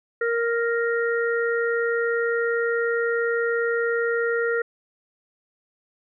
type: harmonic tone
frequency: 466.2 Hz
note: A#4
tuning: in tune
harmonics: 1 / 3 / 4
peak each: -22 / -27 / -29 dBFS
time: 0.21-4.62 s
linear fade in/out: 5 ms
effects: none